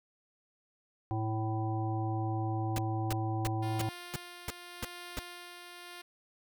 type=harmonic tone; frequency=110 Hz; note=A2; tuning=in tune; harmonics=1 / 3 / 5 / 7 / 9; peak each=-32 / -37 / -48 / -38 / -46 dBFS; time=1.11-3.89 s; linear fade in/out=0 ms
type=noise bursts; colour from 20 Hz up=pink; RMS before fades=-35 dBFS; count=8; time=2.76-5.192 s; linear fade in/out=2 ms; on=24 ms; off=320 ms
type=tone with tremolo; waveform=5% pulse; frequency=351.8 Hz; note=F4; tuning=13 cents sharp; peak=-32 dBFS; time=3.62-6.02 s; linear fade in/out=10 ms; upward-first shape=sine; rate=0.86 Hz; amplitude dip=35%
effects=none